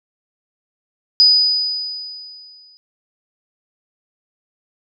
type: tone with exponential decay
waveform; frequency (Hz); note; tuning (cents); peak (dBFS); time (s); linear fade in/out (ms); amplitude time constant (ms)
sine; 4970; D#8; -3; -6; 1.2-2.77; 0; 340
effects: none